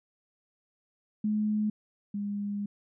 sine tone pair in turn, 212.3 / 203.6 Hz, G#3 / G#3, +38 / -34 cents, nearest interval minor second, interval 72 cents, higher first, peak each -25 / -30 dBFS, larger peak first, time 1.24-1.7 / 2.14-2.66 s, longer second, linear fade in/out 5 ms, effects none

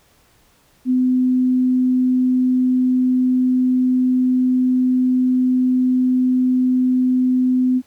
sine tone, 254.1 Hz, B3, 49 cents sharp, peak -13 dBFS, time 0.85-7.82 s, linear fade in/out 50 ms, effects pink hiss -56 dBFS RMS until 7.86 s

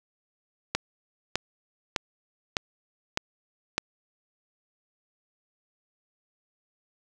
click train, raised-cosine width 0.2 ms, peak -7 dBFS, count 6, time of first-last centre 0.75-3.78 s, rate 1.65 Hz, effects none

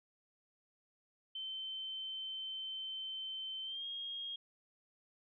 sine tone with pitch glide, 3088 to 3255 Hz, G7 to G#7, -27 to -36 cents, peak -40 dBFS, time 1.35-4.36 s, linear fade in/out 5 ms, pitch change +91 cents, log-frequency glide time 3.64-3.85 s, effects none

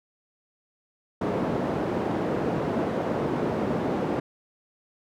white band-pass noise, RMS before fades -27 dBFS, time 1.21-4.2 s, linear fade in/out 5 ms, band 140 to 490 Hz, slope 12 dB/octave, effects none

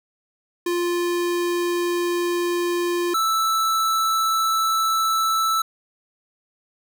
square tone pair in turn, 349.2 / 1318.4 Hz, F4 / E6, 0 / 0 cents, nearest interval octave + major seventh, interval 2300 cents, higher second, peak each -21 / -19 dBFS, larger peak second, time 0.66-3.14 / 3.14-5.62 s, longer neither, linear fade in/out 5 ms, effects none

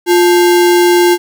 sine tone with sample-and-hold, 351.7 Hz, F4, 12 cents sharp, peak -5 dBFS, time 0.06-1.18 s, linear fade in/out 50 ms, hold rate 1225 Hz, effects none

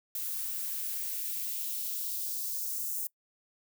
violet noise with high-pass filter sweep, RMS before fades -35 dBFS, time 0.15-3.07 s, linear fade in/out 2 ms, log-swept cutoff 890 to 7500 Hz, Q 1.4, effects noise-tail reverb RT60 0.1 s tail -23 dB re dry

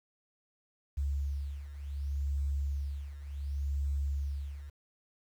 sine beating tone pair, 69.8 / 70.48 Hz, C#2 / C#2, +13 / +29 cents, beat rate 0.68 Hz, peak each -37 / -33 dBFS, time 0.97-4.7 s, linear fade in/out 10 ms, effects 10-bit

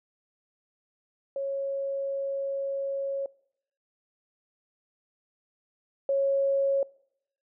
sine tone pair in turn, 550 / 550 Hz, C#5 / C#5, -14 / -14 cents, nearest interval unison, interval 0 cents, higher neither, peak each -28 / -22 dBFS, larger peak second, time 1.36-3.26 / 6.09-6.83 s, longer first, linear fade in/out 2 ms, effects noise-tail reverb RT60 0.7 s tail -23 dB re dry

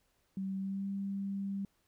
sine tone with pitch glide, 192.4 to 197.12 Hz, G3 to G3, -32 to +10 cents, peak -34 dBFS, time 0.37-1.65 s, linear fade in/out 2 ms, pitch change +42 cents, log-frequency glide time 0.57-0.87 s, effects pink hiss -75 dBFS RMS until 1.87 s

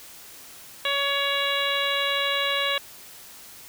harmonic tone with a mistuned harmonic, 561 Hz, C#5, 21 cents sharp, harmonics 1 / 2 / 3 / 4 / 5 / 6 / 7, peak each -30 / -30 / -30 / -30 / -30 / -30 / -30 dBFS, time 0.85-2.78 s, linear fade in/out 2 ms, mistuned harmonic 7, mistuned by -18 cents, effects white hiss -45 dBFS RMS until 3.68 s

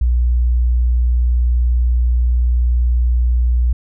sine tone, 60.4 Hz, B1, 38 cents flat, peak -11 dBFS, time 0.01-3.73 s, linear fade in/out 5 ms, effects none

